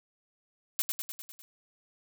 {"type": "noise with echo", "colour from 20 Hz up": "blue", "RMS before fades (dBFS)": -28, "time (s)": [0.79, 0.82], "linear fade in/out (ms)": 0, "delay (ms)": 100, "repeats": 6, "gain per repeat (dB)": -4, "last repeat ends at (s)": 1.42, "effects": []}